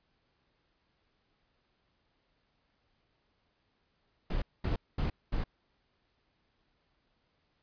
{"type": "noise bursts", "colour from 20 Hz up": "brown", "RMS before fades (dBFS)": -31, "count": 4, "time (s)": [4.3, 5.44], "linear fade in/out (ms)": 5, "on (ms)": 120, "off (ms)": 220, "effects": ["pink hiss -75 dBFS RMS until 7.62 s", "resampled to 11025 Hz"]}